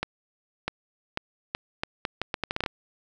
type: accelerating click train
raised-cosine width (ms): 0.3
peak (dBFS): -11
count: 14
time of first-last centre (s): 0.03-2.662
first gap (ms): 650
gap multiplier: 0.76
effects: none